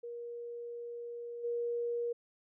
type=tone with level steps; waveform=sine; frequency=474.1 Hz; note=A#4; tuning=29 cents sharp; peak=-40 / -32 dBFS; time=0.03-2.13 s; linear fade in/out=10 ms; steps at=1.43 s; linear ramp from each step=20 ms; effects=none